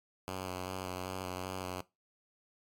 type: tone with vibrato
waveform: 5% pulse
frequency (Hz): 92.5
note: F#2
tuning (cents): 0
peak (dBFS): -26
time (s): 0.28-1.81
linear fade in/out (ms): 0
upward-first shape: square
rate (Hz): 2.6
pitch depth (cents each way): 21
effects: noise-tail reverb RT60 0.2 s tail -18 dB re dry + MP3 96 kbps